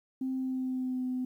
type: tone with pitch glide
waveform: sine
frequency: 261.6 to 254 Hz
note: C4 to B3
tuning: 0 to +49 cents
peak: -29 dBFS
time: 0.21-1.25 s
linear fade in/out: 5 ms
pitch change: -51 cents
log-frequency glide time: 0.32-1.05 s
effects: tanh soft clip ceiling -25 dBFS + 11-bit